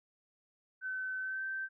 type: tone with pitch glide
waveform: sine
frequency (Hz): 1523 to 1555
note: F#6 to G6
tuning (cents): +50 to -14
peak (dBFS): -35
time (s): 0.81-1.69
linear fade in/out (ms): 50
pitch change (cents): +36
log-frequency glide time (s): 1.2-1.44
effects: none